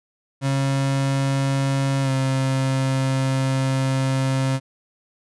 35% pulse tone with pitch glide, 136.5 to 133.15 Hz, C#3 to C3, -26 to +31 cents, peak -17 dBFS, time 0.41-4.6 s, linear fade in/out 50 ms, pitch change -43 cents, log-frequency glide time 2.02-2.1 s, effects resampled to 24000 Hz

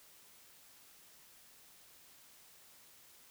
silence, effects white hiss -61 dBFS RMS until 3.3 s

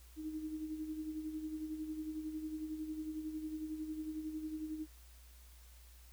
sine tone with tremolo, 311.1 Hz, D#4, in tune, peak -37 dBFS, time 0.16-4.87 s, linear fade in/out 50 ms, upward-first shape sine, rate 11 Hz, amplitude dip 55%, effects added 60 Hz sine -56 dBFS peak until 6.12 s + white hiss -64 dBFS RMS until 6.12 s

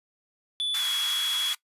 triangle tone with pitch glide, 3466 to 3350 Hz, A7 to G#7, -27 to +14 cents, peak -24 dBFS, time 0.6-1.53 s, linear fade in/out 0 ms, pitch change -59 cents, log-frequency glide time 0.78-0.84 s
pink high-pass noise, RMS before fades -34 dBFS, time 0.74-1.55 s, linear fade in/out 5 ms, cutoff 1200 Hz, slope 24 dB/octave
effects noise-tail reverb RT60 0.1 s tail -20 dB re dry + resampled to 32000 Hz

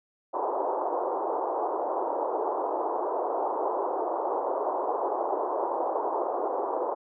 white band-pass noise, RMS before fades -29 dBFS, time 0.33-6.95 s, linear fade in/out 20 ms, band 340 to 1000 Hz, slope 48 dB/octave, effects none

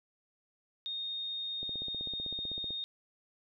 sine tone, 3695 Hz, A#7, 16 cents flat, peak -35 dBFS, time 0.86-2.84 s, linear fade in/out 0 ms
click train, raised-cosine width 2 ms, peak -33 dBFS, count 18, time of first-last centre 1.63-2.706 s, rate 15.8 Hz
effects none

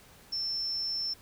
sine tone, 5360 Hz, E8, 28 cents sharp, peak -30 dBFS, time 0.32-1.14 s, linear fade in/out 10 ms, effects pink hiss -56 dBFS RMS until 1.21 s

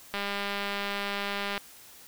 click train, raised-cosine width 0.3 ms, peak -16 dBFS, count 290, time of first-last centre 0.14-1.578 s, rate 201 Hz, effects white hiss -51 dBFS RMS until 2.07 s

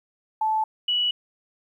sine tone pair in turn, 872 / 2941 Hz, A5 / F#7, -16 / -11 cents, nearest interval octave + major sixth, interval 2105 cents, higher second, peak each -20 dBFS, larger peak neither, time 0.41-0.64 / 0.88-1.11 s, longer neither, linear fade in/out 5 ms, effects 10-bit

